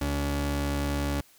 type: tone pair together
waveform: sawtooth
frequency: 71.1 / 142.2 Hz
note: C#2 / C#3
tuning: +45 / +45 cents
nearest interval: octave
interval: 1200 cents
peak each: -24 dBFS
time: 0.01-1.21 s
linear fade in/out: 5 ms
effects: white hiss -58 dBFS RMS until 1.38 s